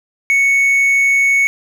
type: tone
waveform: triangle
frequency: 2217 Hz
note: C#7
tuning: in tune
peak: -8 dBFS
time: 0.3-1.47 s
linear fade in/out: 0 ms
effects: none